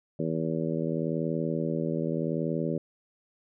harmonic tone, 80.8 Hz, E2, 34 cents flat, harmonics 2 / 3 / 4 / 5 / 6 / 7, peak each -31 / -33 / -34 / -35 / -36 / -36 dBFS, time 0.19-2.78 s, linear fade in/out 5 ms, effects none

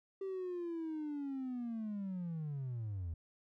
triangle linear sweep, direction down, 390.6 to 78.7 Hz, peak -35 dBFS, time 0.21-3.14 s, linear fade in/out 5 ms, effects tanh soft clip ceiling -33 dBFS

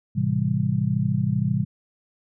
sine chord, A minor seventh, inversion none, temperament just, 110 / 132 / 165 / 198 Hz, A2 / C3 / E3 / G3, 0 / +16 / +2 / +18 cents, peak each -26 / -24 / -26 / -26 dBFS, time 0.15-1.65 s, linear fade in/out 20 ms, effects none

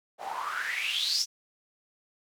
white noise with band-pass filter sweep, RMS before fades -31 dBFS, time 0.18-1.26 s, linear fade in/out 50 ms, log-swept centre 660 to 5900 Hz, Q 8.5, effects none

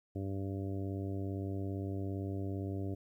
harmonic tone, 97.6 Hz, G2, 7 cents flat, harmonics 1 / 2 / 3 / 4 / 5 / 6 / 7, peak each -37 / -45 / -41 / -45 / -52 / -51 / -53 dBFS, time 0.15-2.95 s, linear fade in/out 10 ms, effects 12-bit

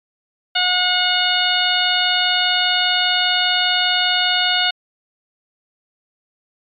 harmonic tone, 725 Hz, F#5, 35 cents flat, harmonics 1 / 2 / 3 / 4 / 5 / 6, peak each -23 / -21 / -25 / -19 / -21 / -24 dBFS, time 0.55-4.71 s, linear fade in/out 10 ms, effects MP3 96 kbps

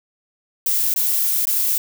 violet noise with dropouts, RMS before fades -19 dBFS, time 0.66-1.78 s, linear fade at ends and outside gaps 2 ms, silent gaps 0.94-0.961 / 1.454-1.47 s, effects none

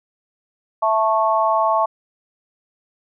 sine chord, A major, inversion second, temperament just, 660 / 880 / 1100 Hz, E5 / A5 / C#6, +2 / 0 / -14 cents, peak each -19 / -19 / -19 dBFS, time 0.82-1.86 s, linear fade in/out 10 ms, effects none

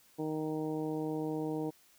harmonic tone, 155.56 Hz, D#3, in tune, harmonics 1 / 2 / 3 / 4 / 5 / 6, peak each -41 / -35 / -38 / -47 / -46 / -49 dBFS, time 0.18-1.71 s, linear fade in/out 20 ms, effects white hiss -64 dBFS RMS until 1.98 s

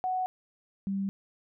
sine tone pair in turn, 742 / 195.85 Hz, F#5 / G3, +5 / -1 cents, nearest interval octave + major seventh, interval 2306 cents, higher first, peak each -27 / -28 dBFS, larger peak first, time 0.04-0.26 / 0.87-1.09 s, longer neither, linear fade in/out 0 ms, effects none

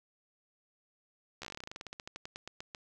slowing click train, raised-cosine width 0.2 ms, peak -25 dBFS, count 25, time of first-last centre 1.42-2.748 s, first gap 13 ms, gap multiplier 1.11, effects none

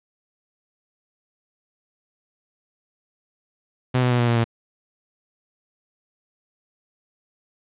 sawtooth tone with pitch steps, 126.9 / 124.58 / 122.29 / 120.05 / 117.86 / 115.7 Hz, B2 / B2 / B2 / B2 / A#2 / A#2, +47 / +15 / -17 / -49 / +19 / -13 cents, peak -13 dBFS, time 3.94-4.444 s, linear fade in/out 10 ms, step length 84 ms, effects resampled to 8000 Hz + 8-bit

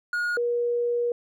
triangle / sine tone pair in turn, 1438 / 478.5 Hz, F#6 / A#4, -50 / +45 cents, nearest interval octave + perfect fifth, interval 1905 cents, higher first, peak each -22 dBFS, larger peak neither, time 0.13-0.37 / 0.37-1.12 s, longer second, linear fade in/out 2 ms, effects none

